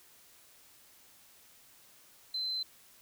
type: tone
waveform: sine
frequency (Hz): 4072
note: C8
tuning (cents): -48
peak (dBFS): -32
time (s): 2.34-2.63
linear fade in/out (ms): 5
effects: white hiss -60 dBFS RMS until 3.01 s